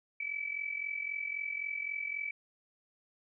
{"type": "tone with amplitude modulation", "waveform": "sine", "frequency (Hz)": 2300, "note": "D7", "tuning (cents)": -37, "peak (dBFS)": -31, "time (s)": [0.2, 2.31], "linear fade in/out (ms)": 5, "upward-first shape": "sine", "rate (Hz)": 43.8, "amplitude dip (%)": 75, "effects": []}